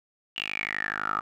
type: tone with band-pass filter sweep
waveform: 10% pulse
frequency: 51.91 Hz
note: G#1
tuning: in tune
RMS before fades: -31 dBFS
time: 0.36-1.21 s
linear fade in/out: 10 ms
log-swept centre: 2900 to 1200 Hz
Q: 9.5
effects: none